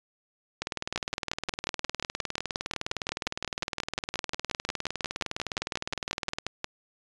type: two click trains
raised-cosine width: 0.2 ms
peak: -13 / -12 dBFS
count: 114 / 33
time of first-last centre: 0.62-6.385 / 0.96-6.644 s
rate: 19.6 / 5.63 Hz
effects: resampled to 22050 Hz